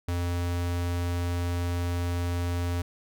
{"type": "tone", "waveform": "square", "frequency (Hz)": 87.31, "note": "F2", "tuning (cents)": 0, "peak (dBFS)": -27, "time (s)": [0.08, 2.82], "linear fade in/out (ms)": 5, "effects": []}